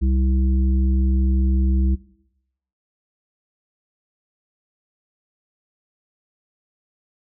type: harmonic tone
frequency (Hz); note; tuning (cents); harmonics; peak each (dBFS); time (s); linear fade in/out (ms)
65.2; C2; -5; 1 / 3 / 5; -16 / -26 / -30; 0.01-1.96; 20
effects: noise-tail reverb RT60 0.8 s tail -19 dB re dry